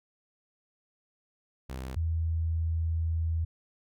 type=tone pair in turn; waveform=sawtooth / sine; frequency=64.9 / 81.77 Hz; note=C2 / E2; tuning=-13 / -13 cents; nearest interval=major third; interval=400 cents; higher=second; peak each=-32 / -26 dBFS; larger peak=second; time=1.69-1.96 / 1.96-3.45 s; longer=second; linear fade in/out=10 ms; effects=none